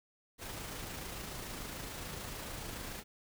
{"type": "noise with amplitude modulation", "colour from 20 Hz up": "pink", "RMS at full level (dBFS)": -42, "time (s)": [0.38, 3.04], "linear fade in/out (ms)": 50, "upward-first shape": "sine", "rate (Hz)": 26.9, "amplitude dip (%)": 30, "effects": []}